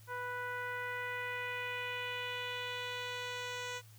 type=tone with low-pass filter sweep; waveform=10% pulse; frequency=493.3 Hz; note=B4; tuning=2 cents flat; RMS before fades=-40 dBFS; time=0.07-3.82 s; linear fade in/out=50 ms; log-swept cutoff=1300 to 5800 Hz; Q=2.1; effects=added 109 Hz sine -55 dBFS peak until 3.98 s + white hiss -63 dBFS RMS until 3.98 s